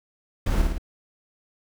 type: noise with echo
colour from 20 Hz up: brown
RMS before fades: -22 dBFS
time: 0.46-0.62 s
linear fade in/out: 5 ms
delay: 54 ms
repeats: 3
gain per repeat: -3 dB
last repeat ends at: 0.782 s
effects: none